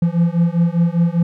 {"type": "beating tone pair", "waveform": "triangle", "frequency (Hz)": [167.7, 172.7], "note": ["E3", "F3"], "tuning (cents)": [30, -19], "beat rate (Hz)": 5, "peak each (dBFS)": -14, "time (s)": [0.02, 1.23], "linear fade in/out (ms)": 5, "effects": []}